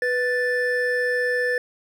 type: tone pair together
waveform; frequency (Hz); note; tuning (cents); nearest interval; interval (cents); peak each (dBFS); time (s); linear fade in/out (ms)
triangle; 493.9 / 1760; B4 / A6; 0 / 0; octave + minor seventh; 2200; -21 / -21; 0.02-1.58; 2
effects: none